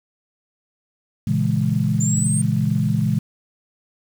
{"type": "chord", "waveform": "sine", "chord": "A# half-diminished seventh", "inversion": "none", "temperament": "equal", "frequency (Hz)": [116.54, 138.59, 164.81, 207.7], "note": ["A#2", "C#3", "E3", "G#3"], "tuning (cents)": [0, 0, 0, 0], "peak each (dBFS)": -22, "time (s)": [1.27, 3.19], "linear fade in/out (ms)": 5}
{"type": "linear sweep", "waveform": "sine", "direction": "up", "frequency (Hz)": [7090, 8790], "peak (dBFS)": -22, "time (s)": [2, 2.42], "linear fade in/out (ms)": 10}
{"effects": ["tanh soft clip ceiling -4 dBFS", "7-bit"]}